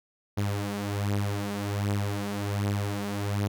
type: beating tone pair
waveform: sawtooth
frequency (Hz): 101.1 / 102.4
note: G#2 / G#2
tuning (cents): -46 / -24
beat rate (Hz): 1.3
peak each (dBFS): -25 / -28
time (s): 0.37-3.48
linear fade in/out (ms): 10
effects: none